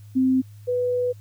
sine tone pair in turn, 260 / 494.2 Hz, C4 / B4, -11 / +1 cents, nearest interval major seventh, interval 1112 cents, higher second, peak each -16 / -20 dBFS, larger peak first, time 0.15-0.42 / 0.67-1.13 s, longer second, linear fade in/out 20 ms, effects added 104 Hz sine -41 dBFS peak until 1.2 s + white hiss -60 dBFS RMS until 1.2 s

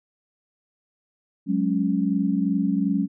sine chord, F# suspended second, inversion none, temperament equal, 185 / 207.7 / 277.2 Hz, F#3 / G#3 / C#4, 0 / 0 / 0 cents, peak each -24 dBFS, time 1.46-3.08 s, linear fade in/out 50 ms, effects none

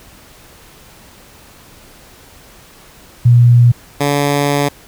sine / 10% pulse tone pair in turn, 120.4 / 143.35 Hz, B2 / D3, -44 / -42 cents, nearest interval minor third, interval 302 cents, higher second, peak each -4 dBFS, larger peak neither, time 3.25-3.72 / 4-4.69 s, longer second, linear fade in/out 10 ms, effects pink hiss -42 dBFS RMS until 4.87 s

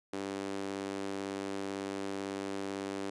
sawtooth tone with high-pass filter, 98 Hz, G2, in tune, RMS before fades -38 dBFS, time 0.13-3.1 s, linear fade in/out 5 ms, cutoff 320 Hz, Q 2.1, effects resampled to 22050 Hz

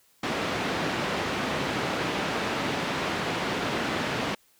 pink band-pass noise, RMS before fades -29 dBFS, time 0.23-4.35 s, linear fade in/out 5 ms, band 170 to 3300 Hz, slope 12 dB/octave, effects white hiss -63 dBFS RMS until 4.59 s

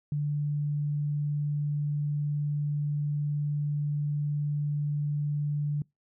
sine tone, 146.83 Hz, D3, in tune, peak -26 dBFS, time 0.12-5.82 s, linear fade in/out 2 ms, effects noise-tail reverb RT60 0.2 s tail -26 dB re dry

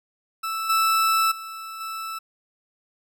40% pulse tone with level steps, 1318.5 Hz, E6, in tune, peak -25 / -17 / -33 / -29 dBFS, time 0.43-2.19 s, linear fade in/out 10 ms, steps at 0.69 / 1.31 / 1.8 s, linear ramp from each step 10 ms, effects none

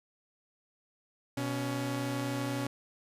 sawtooth tone pair together, 123.97 / 280 Hz, B2 / C#4, +7 / +18 cents, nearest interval octave + major second, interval 1411 cents, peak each -31 / -30 dBFS, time 1.37-2.67 s, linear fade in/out 5 ms, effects resampled to 32000 Hz

